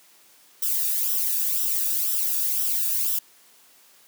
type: noise with flanger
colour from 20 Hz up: violet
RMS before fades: -24 dBFS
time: 0.62-3.19 s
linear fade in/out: 5 ms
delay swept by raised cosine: 0.44 to 0.98 ms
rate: 2 Hz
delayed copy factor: -0.6
effects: white hiss -55 dBFS RMS until 4.07 s + high-pass 200 Hz 12 dB/octave